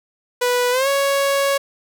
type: tone with pitch glide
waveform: sawtooth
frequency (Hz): 492.1 to 555.6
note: B4 to C#5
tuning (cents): -6 to +4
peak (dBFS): -12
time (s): 0.41-1.58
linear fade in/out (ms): 10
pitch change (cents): +210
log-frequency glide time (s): 0.71-0.88
effects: none